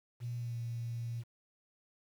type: tone with pitch glide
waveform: triangle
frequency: 120.1 to 117.42 Hz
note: B2 to A#2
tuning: -48 to +13 cents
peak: -32 dBFS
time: 0.2-1.24 s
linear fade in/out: 50 ms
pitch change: -39 cents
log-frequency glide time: 0.38-0.57 s
effects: tanh soft clip ceiling -34 dBFS + 10-bit